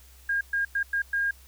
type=tone bursts at uneven times; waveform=sine; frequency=1619 Hz; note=G#6; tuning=45 cents flat; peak=-23 dBFS; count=5; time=0.29-0.41 / 0.53-0.65 / 0.75-0.83 / 0.93-1.02 / 1.13-1.31 s; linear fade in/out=5 ms; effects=added 64 Hz sine -51 dBFS peak until 1.47 s + white hiss -56 dBFS RMS until 1.47 s